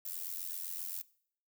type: noise with amplitude modulation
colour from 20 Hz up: violet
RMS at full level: -37 dBFS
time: 0.05-1.02 s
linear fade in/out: 5 ms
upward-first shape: sine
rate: 87.7 Hz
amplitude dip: 85%
effects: noise-tail reverb RT60 0.6 s tail -21 dB re dry